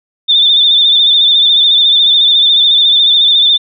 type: tone with vibrato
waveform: sine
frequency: 3573 Hz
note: A7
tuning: 26 cents sharp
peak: -5 dBFS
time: 0.28-3.58 s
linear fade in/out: 20 ms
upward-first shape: sine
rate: 14 Hz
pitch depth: 53 cents each way
effects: none